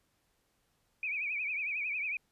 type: tone with vibrato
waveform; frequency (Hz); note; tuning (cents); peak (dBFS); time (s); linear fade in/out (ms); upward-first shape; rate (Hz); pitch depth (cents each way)
sine; 2400; D7; +37; -32; 1.03-2.17; 2; triangle; 11; 140
effects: pink hiss -75 dBFS RMS until 2.31 s + resampled to 32000 Hz